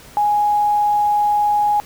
sine tone with quantisation, 830.6 Hz, G#5, in tune, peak -13 dBFS, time 0.17-1.8 s, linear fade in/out 0 ms, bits 7, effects pink hiss -42 dBFS RMS until 1.85 s

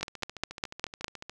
two click trains, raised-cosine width 0.2 ms, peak -23 / -11 dBFS, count 19 / 6, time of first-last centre 0.01-1.296 / 0.03-1.044 s, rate 14 / 4.93 Hz, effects none

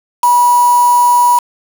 sine tone with quantisation, 970 Hz, B5, 31 cents flat, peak -6 dBFS, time 0.23-1.39 s, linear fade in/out 5 ms, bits 3, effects none

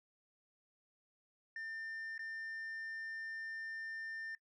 sine tone with dropouts, 1800 Hz, A6, 39 cents sharp, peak -39 dBFS, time 1.56-4.35 s, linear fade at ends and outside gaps 2 ms, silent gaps 2.179-2.192 s, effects noise-tail reverb RT60 0.1 s tail -23 dB re dry + tanh soft clip ceiling -41 dBFS

